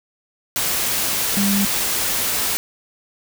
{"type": "tone in noise", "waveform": "sine", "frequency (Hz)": 200, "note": "G3", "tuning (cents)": 35, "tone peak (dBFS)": -17, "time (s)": [1.37, 1.65], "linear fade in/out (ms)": 0, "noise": "white", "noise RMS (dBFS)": -21, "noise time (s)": [0.56, 2.57], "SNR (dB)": 1, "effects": []}